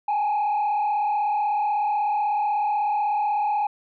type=tone with frequency modulation; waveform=sine; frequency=833 Hz; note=G#5; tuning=5 cents sharp; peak=-18 dBFS; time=0.08-3.67 s; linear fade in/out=5 ms; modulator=36.2 Hz; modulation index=0.79; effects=tanh soft clip ceiling -19 dBFS